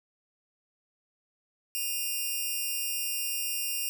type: tone pair together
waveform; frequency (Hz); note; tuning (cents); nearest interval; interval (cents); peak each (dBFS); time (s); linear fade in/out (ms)
5% pulse; 2489 / 2786; D#7 / F7; 0 / -5; major second; 195; -28 / -21; 1.75-3.89; 0
effects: none